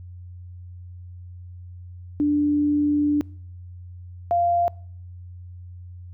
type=tone pair in turn; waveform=sine; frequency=293.7 / 693.1 Hz; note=D4 / F5; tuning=0 / -13 cents; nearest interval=octave + minor third; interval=1487 cents; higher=second; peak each=-17 dBFS; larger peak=neither; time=2.2-3.21 / 4.31-4.68 s; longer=first; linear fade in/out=0 ms; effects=noise-tail reverb RT60 0.6 s tail -26 dB re dry + added 89 Hz sine -37 dBFS peak until 6.13 s